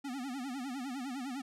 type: tone with vibrato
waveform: square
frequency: 261.6 Hz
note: C4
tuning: in tune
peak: -38 dBFS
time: 0.04-1.42 s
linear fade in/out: 10 ms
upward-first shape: sine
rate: 9.9 Hz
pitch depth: 150 cents each way
effects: low-pass 11000 Hz 12 dB/octave

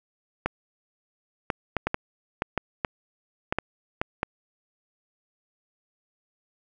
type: clicks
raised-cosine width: 0.5 ms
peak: -9 dBFS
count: 12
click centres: 0.46 / 1.502 / 1.767 / 1.87 / 1.944 / 2.421 / 2.577 / 2.848 / 3.525 / 3.586 / 4.015 / 4.231 s
effects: none

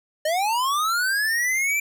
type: linear sweep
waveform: square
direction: up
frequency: 597 to 2361 Hz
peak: -21 dBFS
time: 0.25-1.8 s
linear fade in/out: 5 ms
effects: none

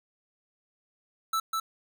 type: tone with echo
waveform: square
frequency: 1318.5 Hz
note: E6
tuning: in tune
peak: -26 dBFS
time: 1.33-1.4 s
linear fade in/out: 5 ms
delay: 200 ms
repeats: 1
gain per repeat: -2 dB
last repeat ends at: 1.6 s
effects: none

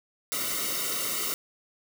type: noise with comb filter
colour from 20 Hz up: white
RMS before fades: -30 dBFS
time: 0.32-1.34 s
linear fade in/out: 0 ms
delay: 1.2 ms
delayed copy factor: -1
effects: none

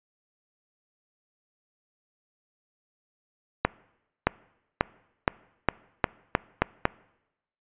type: accelerating click train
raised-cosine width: 0.5 ms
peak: -4 dBFS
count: 9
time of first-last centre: 3.65-6.854 s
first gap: 620 ms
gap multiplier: 0.87
effects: noise-tail reverb RT60 0.9 s tail -23 dB re dry + resampled to 8000 Hz

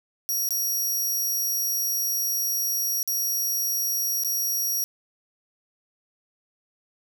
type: tone with dropouts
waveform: 15% pulse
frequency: 5680 Hz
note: F8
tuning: 28 cents sharp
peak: -18 dBFS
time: 0.29-4.84 s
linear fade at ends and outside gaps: 0 ms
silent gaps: 0.489-0.507 / 3.029-3.076 / 4.236-4.247 s
effects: none

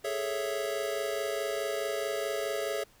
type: chord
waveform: square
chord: A major seventh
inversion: third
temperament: equal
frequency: 415.3 / 440 / 554.4 / 659.3 Hz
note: G#4 / A4 / C#5 / E5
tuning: 0 / 0 / 0 / 0 cents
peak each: -36 / -39 / -36 / -37 dBFS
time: 0.04-2.84 s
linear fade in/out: 10 ms
effects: pink hiss -61 dBFS RMS until 3 s

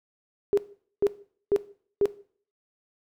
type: tone bursts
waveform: sine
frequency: 405.1 Hz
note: G#4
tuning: 43 cents flat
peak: -18 dBFS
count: 4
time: 0.53-2.056 s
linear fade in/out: 0 ms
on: 44 ms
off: 450 ms
effects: noise-tail reverb RT60 0.5 s tail -17 dB re dry

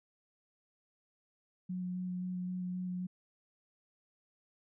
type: tone with vibrato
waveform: sine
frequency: 181.6 Hz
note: F#3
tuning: 32 cents flat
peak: -35 dBFS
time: 1.69-3.07 s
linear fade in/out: 10 ms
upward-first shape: square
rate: 3.8 Hz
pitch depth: 9 cents each way
effects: none

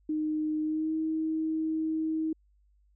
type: tone with pitch glide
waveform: sine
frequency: 308.2 to 317 Hz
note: D#4 to D#4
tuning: -16 to +32 cents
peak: -27 dBFS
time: 0.09-2.33 s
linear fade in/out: 5 ms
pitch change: +48 cents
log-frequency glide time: 0.62-0.94 s
effects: added 50 Hz sine -62 dBFS peak until 2.95 s

